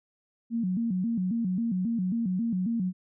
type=tone with vibrato; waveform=sine; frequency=206.2 Hz; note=G#3; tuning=12 cents flat; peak=-25 dBFS; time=0.5-2.93 s; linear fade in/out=50 ms; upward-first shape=square; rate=3.7 Hz; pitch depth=200 cents each way; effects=none